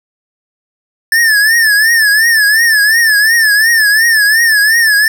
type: tone with vibrato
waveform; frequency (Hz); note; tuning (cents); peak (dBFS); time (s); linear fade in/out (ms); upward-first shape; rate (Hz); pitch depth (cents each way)
square; 1757; A6; -3; -7; 1.12-5.08; 2; triangle; 2.8; 130
effects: none